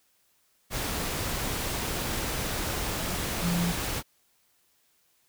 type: tone in noise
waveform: sine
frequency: 173.1 Hz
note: F3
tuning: 15 cents flat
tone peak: -25 dBFS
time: 3.41-3.74 s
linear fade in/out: 50 ms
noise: pink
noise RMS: -31 dBFS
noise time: 0.7-4.03 s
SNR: +3 dB
effects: white hiss -68 dBFS RMS until 5.28 s